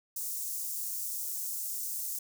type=high-pass noise; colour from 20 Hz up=white; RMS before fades=-36 dBFS; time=0.16-2.19 s; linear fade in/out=5 ms; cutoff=6400 Hz; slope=24 dB/octave; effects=none